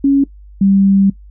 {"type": "tone pair in turn", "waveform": "sine", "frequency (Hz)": [277.2, 196.01], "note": ["C#4", "G3"], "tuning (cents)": [0, 0], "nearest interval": "tritone", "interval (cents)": 600, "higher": "first", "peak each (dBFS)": -7, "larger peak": "neither", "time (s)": [[0.04, 0.24], [0.61, 1.1]], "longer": "second", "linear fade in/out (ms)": 5, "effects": ["noise-tail reverb RT60 0.1 s tail -19 dB re dry", "added 50 Hz sine -35 dBFS peak until 1.3 s"]}